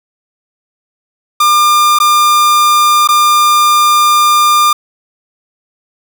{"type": "tone with dropouts", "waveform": "45% pulse", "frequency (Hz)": 1200, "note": "D6", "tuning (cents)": 37, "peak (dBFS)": -6, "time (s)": [1.4, 4.73], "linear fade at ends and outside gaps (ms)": 5, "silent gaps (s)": [[1.988, 2], [3.075, 3.087]], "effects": []}